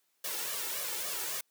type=noise with flanger; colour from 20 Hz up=white; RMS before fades=-36 dBFS; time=0.24-1.41 s; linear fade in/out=5 ms; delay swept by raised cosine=1.7 to 2.28 ms; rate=3.6 Hz; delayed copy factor=+0.75; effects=white hiss -75 dBFS RMS until 1.5 s + high-pass 200 Hz 12 dB/octave